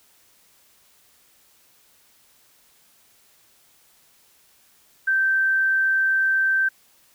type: tone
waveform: sine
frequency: 1558 Hz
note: G6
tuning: 11 cents flat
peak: -17 dBFS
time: 5.07-6.69 s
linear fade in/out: 10 ms
effects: white hiss -58 dBFS RMS until 7.14 s